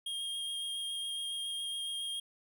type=tone with vibrato; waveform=square; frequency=3235 Hz; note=G#7; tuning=46 cents flat; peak=-36 dBFS; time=0.06-2.2 s; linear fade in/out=5 ms; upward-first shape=sine; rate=7.2 Hz; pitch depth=11 cents each way; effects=none